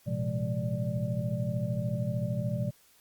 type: tone cluster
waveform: sine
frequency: 113.8 / 127.1 / 170.3 / 205.4 / 587 Hz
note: A#2 / C3 / F3 / G#3 / D5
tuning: -41 / -50 / -43 / -19 / -1 cents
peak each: -34 / -32 / -35 / -37 / -38 dBFS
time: 0.06-2.71 s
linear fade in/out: 20 ms
effects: white hiss -62 dBFS RMS until 3 s + Opus 48 kbps